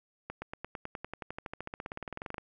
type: accelerating click train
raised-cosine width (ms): 0.5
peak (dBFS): -23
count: 30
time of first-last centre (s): 0.3-2.382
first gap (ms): 120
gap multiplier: 0.96
effects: none